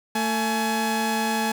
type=tone pair together; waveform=sawtooth; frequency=224 / 845.7 Hz; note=A3 / G#5; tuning=+31 / +31 cents; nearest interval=octave + major seventh; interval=2300 cents; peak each=-21 dBFS; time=0.15-1.52 s; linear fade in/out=5 ms; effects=none